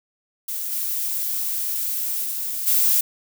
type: noise with level steps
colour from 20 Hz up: violet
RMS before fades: -28 / -25 / -27 / -18 dBFS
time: 0.48-3.01 s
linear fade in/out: 5 ms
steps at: 0.71 / 2.23 / 2.66 s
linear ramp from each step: 20 ms
effects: none